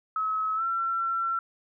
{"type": "tone with pitch glide", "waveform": "sine", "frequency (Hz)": [1286, 1352.3], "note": ["E6", "E6"], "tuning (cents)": [-43, 44], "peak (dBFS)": -25, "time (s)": [0.16, 1.39], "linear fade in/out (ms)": 2, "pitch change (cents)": 87, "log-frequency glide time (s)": [0.55, 0.63], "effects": []}